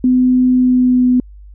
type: tone with pitch glide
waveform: sine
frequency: 253.1 to 250.2 Hz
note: B3 to B3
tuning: +43 to +23 cents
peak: -8 dBFS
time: 0.04-1.2 s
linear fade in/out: 2 ms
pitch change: -20 cents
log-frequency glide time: 0.52-1.05 s
effects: added 50 Hz sine -34 dBFS peak until 1.54 s